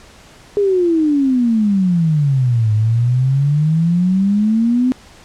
sine exponential two-way sweep, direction down then up, 415.6 to 105.8 to 258.2 Hz, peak -11 dBFS, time 0.57-4.92 s, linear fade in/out 0 ms, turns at 2.73 s, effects pink hiss -43 dBFS RMS until 5.24 s + low-pass 8000 Hz 12 dB/octave

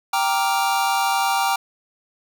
square chord, G minor seventh, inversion none, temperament equal, 784 / 932.3 / 1174.7 / 1396.9 Hz, G5 / Bb5 / D6 / F6, 0 / 0 / 0 / 0 cents, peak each -22 / -24 / -27 / -28 dBFS, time 0.13-1.56 s, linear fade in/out 5 ms, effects none

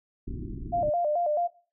pink low-pass noise, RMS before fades -36 dBFS, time 0.27-0.9 s, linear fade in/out 10 ms, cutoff 380 Hz, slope 96 dB/octave
sine tone with vibrato, 646 Hz, E5, 35 cents flat, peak -23 dBFS, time 0.72-1.48 s, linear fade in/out 20 ms, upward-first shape square, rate 4.6 Hz, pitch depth 130 cents each way
effects noise-tail reverb RT60 0.4 s tail -19 dB re dry

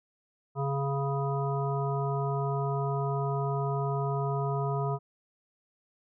harmonic tone with a mistuned harmonic, 138.59 Hz, C#3, in tune, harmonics 1 / 3 / 5 / 7 / 9, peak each -29 / -34 / -36 / -37 / -39 dBFS, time 0.55-4.99 s, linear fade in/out 50 ms, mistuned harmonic 7, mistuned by +16 cents, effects none

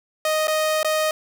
sawtooth tone with dropouts, 622.3 Hz, D#5, in tune, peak -15 dBFS, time 0.25-1.11 s, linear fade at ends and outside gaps 2 ms, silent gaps 0.472-0.48 / 0.831-0.846 s, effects none

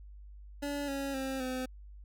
25% pulse tone with pitch steps, 286.3 / 276.1 / 266.2 / 256.7 Hz, D4 / C#4 / C4 / C4, -44 / -7 / +30 / -33 cents, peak -30 dBFS, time 0.62-1.66 s, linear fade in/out 10 ms, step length 260 ms, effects added 50 Hz sine -47 dBFS peak until 2.04 s

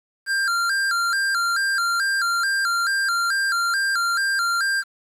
square tone with vibrato, 1484 Hz, F#6, 5 cents sharp, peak -20 dBFS, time 0.26-4.84 s, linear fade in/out 50 ms, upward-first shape square, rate 2.3 Hz, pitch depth 120 cents each way, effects low-pass 10000 Hz 12 dB/octave + 8-bit

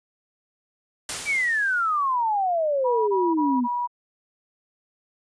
white noise with exponential decay, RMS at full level -27 dBFS, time 1.09-2.15 s, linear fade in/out 2 ms, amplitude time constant 230 ms
sine exponential sweep, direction down, 2358 to 233.1 Hz, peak -20 dBFS, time 1.25-3.68 s, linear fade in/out 50 ms
sine tone bursts, 970 Hz, B5, 31 cents flat, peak -23 dBFS, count 4, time 2.84-3.875 s, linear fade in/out 20 ms, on 240 ms, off 25 ms
effects resampled to 22050 Hz

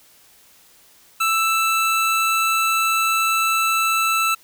25% pulse tone, 1323 Hz, E6, 6 cents sharp, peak -13 dBFS, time 1.2-4.35 s, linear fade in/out 10 ms, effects white hiss -52 dBFS RMS until 4.43 s

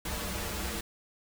pink noise with comb filter, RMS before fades -35 dBFS, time 0.05-0.81 s, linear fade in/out 5 ms, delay 7.5 ms, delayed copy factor -0.85, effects none

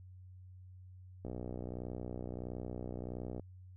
click train, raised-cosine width 2 ms, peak -29 dBFS, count 133, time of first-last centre 1.25-3.396 s, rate 61.5 Hz, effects added 92 Hz sine -51 dBFS peak until 3.76 s

